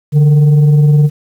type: tone with frequency modulation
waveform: sine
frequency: 146.83 Hz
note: D3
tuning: in tune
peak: -3 dBFS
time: 0.12-1.1 s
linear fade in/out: 50 ms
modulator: 313 Hz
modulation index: 0.22
effects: tanh soft clip ceiling -2 dBFS + 7-bit